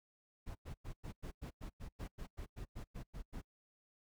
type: noise bursts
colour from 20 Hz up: brown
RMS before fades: -45 dBFS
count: 16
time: 0.46-3.418 s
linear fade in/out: 20 ms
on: 93 ms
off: 98 ms
effects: noise-tail reverb RT60 0.1 s tail -26 dB re dry